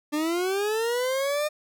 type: linear sweep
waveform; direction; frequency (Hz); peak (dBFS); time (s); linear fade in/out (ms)
40% pulse; up; 292.8 to 610; -23; 0.12-1.49; 20
effects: none